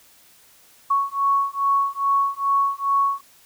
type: beating tone pair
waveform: sine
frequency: 1109 / 1111.4 Hz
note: C#6 / C#6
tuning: 0 / +4 cents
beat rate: 2.4 Hz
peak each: -21 dBFS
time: 0.9-3.21 s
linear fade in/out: 10 ms
effects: white hiss -53 dBFS RMS until 3.45 s

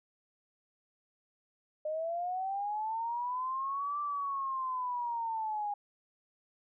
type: linear two-way sweep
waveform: sine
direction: up then down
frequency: 606 to 1174.7 to 813 Hz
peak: -32 dBFS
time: 1.85-5.74 s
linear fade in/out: 5 ms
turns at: 4 s
effects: none

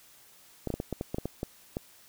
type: clicks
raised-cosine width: 2 ms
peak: -18 dBFS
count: 11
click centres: 0.673 / 0.703 / 0.74 / 0.801 / 0.927 / 1.011 / 1.145 / 1.184 / 1.256 / 1.431 / 1.769 s
effects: white hiss -57 dBFS RMS until 2.08 s

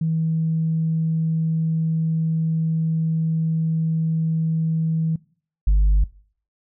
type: tone pair in turn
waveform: sine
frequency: 161.2 / 50.12 Hz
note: E3 / G1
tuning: -38 / +39 cents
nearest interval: octave + minor sixth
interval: 2023 cents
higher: first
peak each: -18 / -10 dBFS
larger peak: second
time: 0.01-5.16 / 5.67-6.04 s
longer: first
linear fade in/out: 5 ms
effects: noise-tail reverb RT60 0.5 s tail -23 dB re dry + tanh soft clip ceiling -12 dBFS

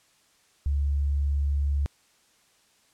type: tone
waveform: sine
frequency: 71 Hz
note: C#2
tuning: 42 cents sharp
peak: -22 dBFS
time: 0.66-1.86 s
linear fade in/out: 0 ms
effects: white hiss -63 dBFS RMS until 2.93 s + low-pass 9000 Hz 12 dB/octave

